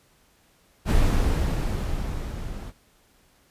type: noise with level ramp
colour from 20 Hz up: brown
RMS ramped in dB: -18 to -35 dBFS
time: 0.85-2.73 s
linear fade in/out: 50 ms
effects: pink hiss -61 dBFS RMS until 3.5 s + resampled to 32000 Hz